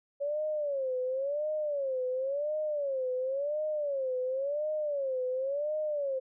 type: tone with vibrato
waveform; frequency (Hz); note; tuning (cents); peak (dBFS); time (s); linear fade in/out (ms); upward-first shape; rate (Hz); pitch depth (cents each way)
sine; 558; C#5; +11; -29; 0.2-6.2; 20; sine; 0.94; 170
effects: none